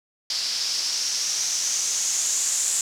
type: noise with low-pass filter sweep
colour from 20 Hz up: blue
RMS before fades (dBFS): -25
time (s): 0.3-2.81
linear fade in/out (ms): 2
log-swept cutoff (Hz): 4900 to 7400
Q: 5.1
effects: none